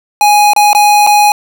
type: tone with dropouts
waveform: square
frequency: 830.6 Hz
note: G#5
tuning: in tune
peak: -5 dBFS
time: 0.21-1.32 s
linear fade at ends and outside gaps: 1 ms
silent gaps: 0.534-0.563 / 0.731-0.749 / 1.066-1.072 s
effects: none